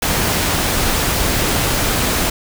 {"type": "noise", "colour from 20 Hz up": "pink", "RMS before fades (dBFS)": -17, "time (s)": [0.02, 2.3], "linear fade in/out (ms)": 5, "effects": []}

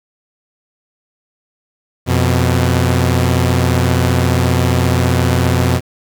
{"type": "tone pair together", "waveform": "sawtooth", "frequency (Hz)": [88.21, 124.9], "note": ["F2", "B2"], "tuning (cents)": [18, 20], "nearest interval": "tritone", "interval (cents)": 602, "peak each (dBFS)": -10, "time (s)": [2.06, 5.81], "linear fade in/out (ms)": 50, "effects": ["7-bit"]}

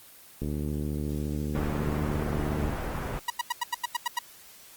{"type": "click train", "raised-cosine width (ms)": 3, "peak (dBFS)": -19, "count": 170, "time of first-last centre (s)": [0.42, 2.695], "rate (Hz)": 74.3}
{"type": "low-pass noise", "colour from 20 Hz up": "pink", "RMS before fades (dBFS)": -33, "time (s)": [1.55, 3.19], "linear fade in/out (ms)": 0, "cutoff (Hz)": 1500, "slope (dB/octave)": 12}
{"type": "tone bursts", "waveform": "sawtooth", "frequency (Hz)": 963, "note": "B5", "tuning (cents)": -44, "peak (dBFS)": -21, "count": 9, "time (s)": [3.28, 4.19], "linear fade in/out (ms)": 5, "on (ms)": 22, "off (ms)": 89}
{"effects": ["white hiss -51 dBFS RMS until 4.76 s", "Opus 24 kbps"]}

